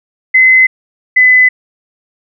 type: tone pair in turn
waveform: sine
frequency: 2043 / 2011 Hz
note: C7 / B6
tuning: -42 / +31 cents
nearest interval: unison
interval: 27 cents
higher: first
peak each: -3 dBFS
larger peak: neither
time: 0.34-0.67 / 1.16-1.49 s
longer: neither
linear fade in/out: 10 ms
effects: none